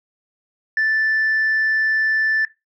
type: tone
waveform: sine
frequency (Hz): 1760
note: A6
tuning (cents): 0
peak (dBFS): -14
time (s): 0.77-2.45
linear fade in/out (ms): 2
effects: noise-tail reverb RT60 0.2 s tail -18 dB re dry + tanh soft clip ceiling -13 dBFS